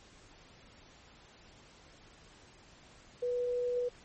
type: tone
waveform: sine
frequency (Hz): 490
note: B4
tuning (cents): -14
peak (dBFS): -30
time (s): 3.22-3.89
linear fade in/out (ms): 10
effects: pink hiss -58 dBFS RMS until 4.04 s + MP3 32 kbps